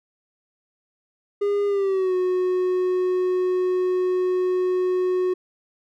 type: tone with pitch glide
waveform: triangle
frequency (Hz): 406.4 to 366.3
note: G#4 to F#4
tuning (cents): -38 to -17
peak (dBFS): -17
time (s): 1.41-5.34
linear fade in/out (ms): 10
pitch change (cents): -179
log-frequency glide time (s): 1.67-2.15
effects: none